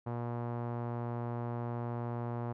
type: tone with low-pass filter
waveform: sawtooth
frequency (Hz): 119.1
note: A#2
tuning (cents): +38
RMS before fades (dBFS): -37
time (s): 0.06-2.53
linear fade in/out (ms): 10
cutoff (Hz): 970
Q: 1.6
effects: none